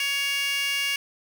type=tone with high-pass filter; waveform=15% pulse; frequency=560 Hz; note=C#5; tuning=18 cents sharp; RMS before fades=-26 dBFS; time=0-0.96 s; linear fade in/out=2 ms; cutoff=2700 Hz; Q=3.6; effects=none